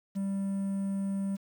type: tone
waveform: triangle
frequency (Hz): 196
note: G3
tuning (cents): 0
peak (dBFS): -27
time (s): 0.15-1.37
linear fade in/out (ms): 20
effects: 9-bit